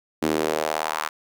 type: tone with high-pass filter sweep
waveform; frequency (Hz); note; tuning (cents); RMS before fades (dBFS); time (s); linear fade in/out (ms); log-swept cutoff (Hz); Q
sawtooth; 77.78; D#2; 0; -25; 0.22-1.09; 10; 280 to 1200; 2.1
effects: none